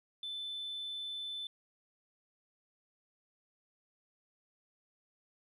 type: tone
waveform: sine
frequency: 3520 Hz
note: A7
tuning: in tune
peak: -37 dBFS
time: 0.23-1.47 s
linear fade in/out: 2 ms
effects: tanh soft clip ceiling -35 dBFS